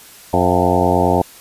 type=harmonic tone with a mistuned harmonic; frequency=89.5 Hz; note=F2; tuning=43 cents sharp; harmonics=1 / 2 / 3 / 4 / 5 / 6 / 7 / 8 / 9 / 10; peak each=-21 / -21 / -21 / -21 / -21 / -21 / -21 / -21 / -21 / -21 dBFS; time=0.33-1.22 s; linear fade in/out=5 ms; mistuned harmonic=7; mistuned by=+74 cents; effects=white hiss -41 dBFS RMS until 1.4 s + resampled to 32000 Hz